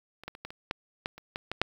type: clicks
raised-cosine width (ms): 0.3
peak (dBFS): -29 / -21 / -29 / -22 / -26 / -14 / -15 / -30 / -18 / -17 / -7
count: 11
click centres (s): 0.236 / 0.28 / 0.351 / 0.45 / 0.505 / 0.711 / 1.059 / 1.18 / 1.359 / 1.516 / 1.616
effects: 8-bit